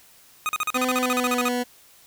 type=tone bursts; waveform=25% pulse; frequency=1244.5 Hz; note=D#6; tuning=in tune; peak=-18 dBFS; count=15; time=0.46-1.484 s; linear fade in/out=0 ms; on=30 ms; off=41 ms
type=tone with pitch glide; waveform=20% pulse; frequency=254 to 245.9 Hz; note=B3 to B3; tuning=+49 to -7 cents; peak=-18 dBFS; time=0.74-1.64 s; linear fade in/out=20 ms; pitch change=-56 cents; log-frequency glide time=0.93-1.41 s
effects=white hiss -53 dBFS RMS until 2.06 s